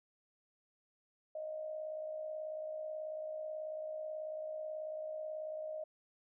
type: tone with amplitude modulation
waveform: sine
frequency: 622.3 Hz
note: D#5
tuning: in tune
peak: -37 dBFS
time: 1.35-5.84 s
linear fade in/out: 5 ms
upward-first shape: sine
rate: 58.3 Hz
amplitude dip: 50%
effects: none